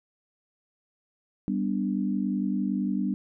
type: chord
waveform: sine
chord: G major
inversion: none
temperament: equal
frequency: 196 / 246.9 / 293.7 Hz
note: G3 / B3 / D4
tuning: 0 / 0 / 0 cents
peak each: -27 / -30 / -31 dBFS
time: 1.48-3.14 s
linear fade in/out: 0 ms
effects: none